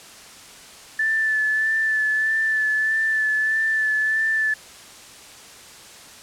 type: tone with vibrato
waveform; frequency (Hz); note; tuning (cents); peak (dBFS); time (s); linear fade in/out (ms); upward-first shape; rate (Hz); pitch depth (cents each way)
sine; 1752; A6; -8; -18; 0.99-4.54; 5; sine; 1.6; 22
effects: white hiss -43 dBFS RMS until 6.22 s + low-pass 9000 Hz 12 dB/octave